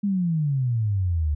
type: exponential sweep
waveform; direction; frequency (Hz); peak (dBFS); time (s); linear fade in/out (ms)
sine; down; 207.7 to 72; -20; 0.03-1.35; 10
effects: none